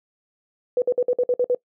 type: tone bursts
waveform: sine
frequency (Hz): 493.9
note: B4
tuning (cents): 0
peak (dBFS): -16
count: 8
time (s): 0.77-1.548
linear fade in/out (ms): 2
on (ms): 50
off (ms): 54
effects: noise-tail reverb RT60 0.1 s tail -22 dB re dry